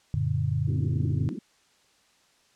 sine chord, Gb augmented, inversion none, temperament just, 92.5 / 115.62 / 144.53 Hz, Gb2 / Bb2 / D3, 0 / -14 / -27 cents, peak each -29 / -28 / -27 dBFS, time 0.14-1.29 s, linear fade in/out 0 ms
pink band-pass noise, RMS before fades -36 dBFS, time 0.67-1.39 s, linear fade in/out 5 ms, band 180 to 350 Hz, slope 48 dB/octave
effects white hiss -63 dBFS RMS until 2.55 s + low-pass 7000 Hz 12 dB/octave

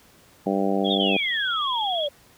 harmonic tone, 98 Hz, G2, in tune, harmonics 2 / 3 / 4 / 5 / 6 / 7 / 8, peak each -25 / -27 / -28 / -29 / -30 / -30 / -31 dBFS, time 0.46-1.17 s, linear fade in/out 5 ms
sine tone with vibrato, 3309 Hz, G#7, 7 cents flat, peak -26 dBFS, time 0.84-2.08 s, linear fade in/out 20 ms, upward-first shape square, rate 18 Hz, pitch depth 28 cents each way
sine exponential sweep, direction down, 3745 to 558 Hz, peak -24 dBFS, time 0.9-2.09 s, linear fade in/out 10 ms
effects pink hiss -54 dBFS RMS until 2.37 s + high-pass 60 Hz 12 dB/octave

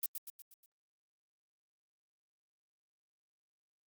violet noise with echo, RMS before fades -34 dBFS, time 0.03-0.06 s, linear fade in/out 2 ms, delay 120 ms, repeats 5, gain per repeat -6 dB, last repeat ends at 0.66 s, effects Opus 32 kbps

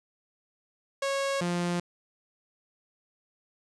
sawtooth tone pair in turn, 550 / 174.95 Hz, C#5 / F3, -14 / +3 cents, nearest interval octave + minor sixth, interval 1983 cents, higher first, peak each -23 dBFS, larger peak neither, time 1.02-1.41 / 1.41-1.8 s, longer neither, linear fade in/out 5 ms, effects resampled to 22050 Hz + 9-bit

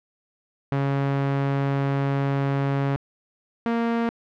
sawtooth tone pair in turn, 138.59 / 232.3 Hz, C#3 / A#3, 0 / -6 cents, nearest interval major sixth, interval 894 cents, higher second, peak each -17 dBFS, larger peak neither, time 0.72-2.96 / 3.66-4.09 s, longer first, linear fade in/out 0 ms, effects low-pass 2000 Hz 12 dB/octave

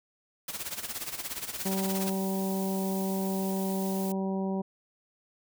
white noise with tremolo, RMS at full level -34 dBFS, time 0.48-2.1 s, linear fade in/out 5 ms, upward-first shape sine, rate 17 Hz, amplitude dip 75%
blue noise, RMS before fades -41 dBFS, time 1.58-4.12 s, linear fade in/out 2 ms
harmonic tone, 192 Hz, G3, 36 cents flat, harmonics 1 / 2 / 3 / 4 / 5, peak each -29 / -35 / -39 / -41 / -43 dBFS, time 1.65-4.62 s, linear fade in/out 10 ms
effects none

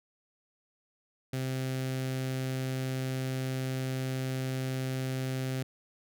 sawtooth tone with notch filter, 130.81 Hz, C3, in tune, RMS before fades -33 dBFS, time 1.33-5.63 s, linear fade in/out 5 ms, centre 1000 Hz, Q 1.5, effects none

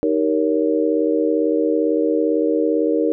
sine chord, Eb dominant seventh, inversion none, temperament just, 311.1 / 388.9 / 466.7 / 560 Hz, Eb4 / G4 / Bb4 / Db5, 0 / -14 / +2 / +18 cents, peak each -19 / -24 / -19 / -24 dBFS, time 0.03-3.12 s, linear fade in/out 0 ms, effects none

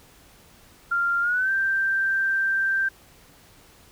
sine tone with pitch glide, 1391 to 1570.4 Hz, F6 to G6, -7 to +3 cents, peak -20 dBFS, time 0.91-2.89 s, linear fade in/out 10 ms, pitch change +210 cents, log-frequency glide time 1.21-1.51 s, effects pink hiss -53 dBFS RMS until 3.91 s

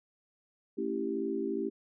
sine chord, A dominant seventh, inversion none, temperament equal with one note detuned, 223.8 / 277.2 / 329.6 / 392 Hz, A3 / C#4 / E4 / G4, +30 / 0 / 0 / 0 cents, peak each -38 / -37 / -36 / -34 dBFS, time 0.77-1.7 s, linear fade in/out 20 ms, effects none

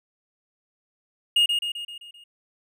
triangle tone with echo, 2852 Hz, F7, 36 cents sharp, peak -14 dBFS, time 1.36-1.46 s, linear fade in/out 5 ms, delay 130 ms, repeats 6, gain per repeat -5 dB, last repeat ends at 2.24 s, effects none

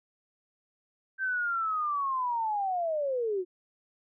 sine linear sweep, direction down, 1568 to 349.2 Hz, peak -27 dBFS, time 1.18-3.45 s, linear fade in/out 50 ms, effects none

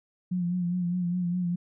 sine tone with vibrato, 177.3 Hz, F3, 26 cents sharp, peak -25 dBFS, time 0.31-1.56 s, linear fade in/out 10 ms, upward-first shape sine, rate 4.9 Hz, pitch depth 45 cents each way, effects none

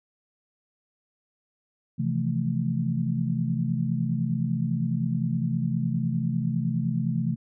sine chord, F major seventh, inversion second, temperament equal, 130.81 / 164.81 / 174.61 / 220 Hz, C3 / E3 / F3 / A3, 0 / 0 / 0 / 0 cents, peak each -28 / -28 / -32 / -29 dBFS, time 1.98-7.36 s, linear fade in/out 20 ms, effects none

